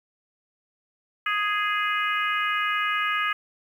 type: harmonic tone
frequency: 415.3 Hz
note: G#4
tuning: in tune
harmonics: 3 / 4 / 5 / 6 / 7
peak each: -26 / -28 / -30 / -32 / -33 dBFS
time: 1.26-3.33 s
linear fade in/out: 5 ms
effects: 9-bit